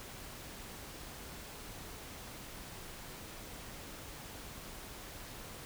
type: silence
effects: pink hiss -48 dBFS RMS until 5.65 s